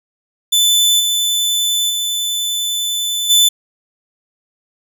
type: tone with level steps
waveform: sawtooth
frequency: 3510 Hz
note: A7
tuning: 5 cents flat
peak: -7 / -11 / -14 / -5 dBFS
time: 0.52-3.49 s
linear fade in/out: 10 ms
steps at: 0.99 / 1.89 / 3.29 s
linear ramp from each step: 20 ms
effects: none